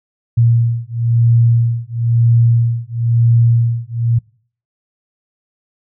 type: beating tone pair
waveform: sine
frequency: 116.54 / 117.54 Hz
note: A#2 / A#2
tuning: 0 / +15 cents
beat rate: 1 Hz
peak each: -13 dBFS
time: 0.37-4.19 s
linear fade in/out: 10 ms
effects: noise-tail reverb RT60 0.5 s tail -25 dB re dry